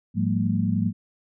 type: tone cluster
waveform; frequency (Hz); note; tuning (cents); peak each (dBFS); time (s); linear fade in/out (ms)
sine; 105.8 / 176.2 / 198.1 / 228.6; G#2 / F3 / G3 / A#3; +33 / +16 / +18 / -34; -26; 0.14-0.93; 50
effects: none